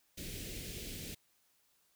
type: band-stop noise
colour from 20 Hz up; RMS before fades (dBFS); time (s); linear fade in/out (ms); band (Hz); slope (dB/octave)
pink; -44; 0.17-1.15; 10; 480 to 2200; 24
effects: white hiss -73 dBFS RMS until 1.95 s